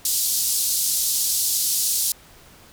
white band-pass noise, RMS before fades -22 dBFS, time 0.05-2.12 s, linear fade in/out 2 ms, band 4200 to 14000 Hz, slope 24 dB/octave, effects pink hiss -49 dBFS RMS until 2.72 s

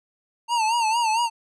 square tone with vibrato, 909 Hz, A#5, 44 cents flat, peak -20 dBFS, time 0.48-1.3 s, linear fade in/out 50 ms, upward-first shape sine, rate 4.4 Hz, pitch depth 92 cents each way, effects resampled to 22050 Hz

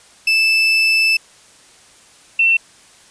35% pulse / sine tone pair in turn, 2637 / 2696 Hz, E7 / E7, 0 / +38 cents, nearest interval unison, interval 38 cents, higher second, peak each -10 dBFS, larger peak neither, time 0.27-1.17 / 2.39-2.57 s, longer first, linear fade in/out 5 ms, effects white hiss -47 dBFS RMS until 3.1 s + resampled to 22050 Hz

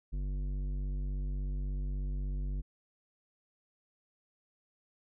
triangle tone with tanh clipping, 48.23 Hz, G1, 27 cents flat, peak -34 dBFS, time 0.12-2.62 s, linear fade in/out 20 ms, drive 16 dB, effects none

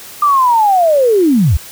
sine linear sweep, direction down, 1202 to 58.6 Hz, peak -7 dBFS, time 0.22-1.57 s, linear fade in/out 5 ms, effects white hiss -33 dBFS RMS until 1.71 s

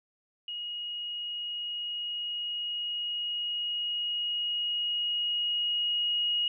sine tone with level ramp, 2885 Hz, F#7, 44 cents flat, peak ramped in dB -34 to -25 dBFS, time 0.48-6.48 s, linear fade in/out 2 ms, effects none

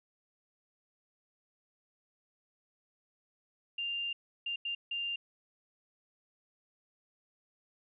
sine tone bursts at uneven times, 2794 Hz, F7, in tune, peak -33 dBFS, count 4, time 3.78-4.13 / 4.46-4.56 / 4.65-4.75 / 4.91-5.16 s, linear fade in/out 5 ms, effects none

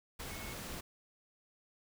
sine tone in noise, 2192 Hz, C#7, 20 cents flat, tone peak -51 dBFS, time 0.3-0.54 s, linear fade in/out 10 ms, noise pink, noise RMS -44 dBFS, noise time 0.19-0.81 s, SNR -10 dB, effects none

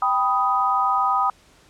sine chord, G augmented, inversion none, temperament equal with one note detuned, 784 / 987.8 / 1248.8 Hz, G5 / B5 / D#6, 0 / 0 / +6 cents, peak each -23 / -23 / -20 dBFS, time 0.02-1.3 s, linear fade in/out 2 ms, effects pink hiss -54 dBFS RMS until 1.69 s + low-pass 9000 Hz 12 dB/octave

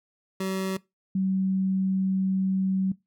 25% pulse / sine tone pair in turn, 190.2 / 190.2 Hz, F#3 / F#3, +48 / +48 cents, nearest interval unison, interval 0 cents, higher neither, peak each -23 / -22 dBFS, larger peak second, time 0.4-0.77 / 1.15-2.92 s, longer second, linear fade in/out 5 ms, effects noise-tail reverb RT60 0.2 s tail -21 dB re dry

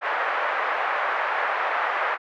white band-pass noise, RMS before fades -25 dBFS, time 0.01-2.18 s, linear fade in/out 50 ms, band 560 to 1800 Hz, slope 24 dB/octave, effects none

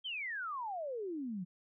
sine exponential sweep, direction down, 3247 to 170.4 Hz, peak -37 dBFS, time 0.04-1.45 s, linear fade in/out 20 ms, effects none

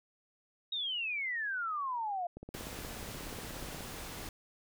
sine exponential sweep, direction down, 3800 to 685 Hz, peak -33 dBFS, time 0.72-2.27 s, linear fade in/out 5 ms
click train, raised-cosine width 2 ms, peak -32 dBFS, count 25, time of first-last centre 2.37-3.807 s, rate 16.7 Hz
pink noise, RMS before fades -44 dBFS, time 2.54-4.29 s, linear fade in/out 2 ms
effects none

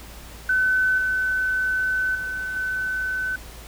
sine tone with level steps, 1515 Hz, F#6, 40 cents sharp, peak -17 / -20 / -26 / -23 dBFS, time 0.49-3.36 s, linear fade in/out 5 ms, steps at 0.98 / 2.15 / 2.56 s, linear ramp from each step 2 ms, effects added 56 Hz sine -41 dBFS peak until 3.67 s + pink hiss -43 dBFS RMS until 3.67 s

